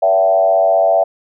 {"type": "tone with frequency modulation", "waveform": "sine", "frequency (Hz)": 666, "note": "E5", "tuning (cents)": 18, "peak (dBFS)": -9, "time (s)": [0.02, 1.04], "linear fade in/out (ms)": 10, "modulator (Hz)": 95, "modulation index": 1, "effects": []}